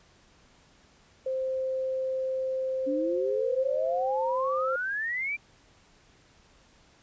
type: tone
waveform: sine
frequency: 523.3 Hz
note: C5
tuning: in tune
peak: -27 dBFS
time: 1.26-4.76 s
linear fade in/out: 5 ms
type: exponential sweep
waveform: sine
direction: up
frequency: 277.2 to 2390 Hz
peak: -28 dBFS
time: 2.86-5.37 s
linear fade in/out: 20 ms
effects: pink hiss -60 dBFS RMS until 7.02 s + resampled to 16000 Hz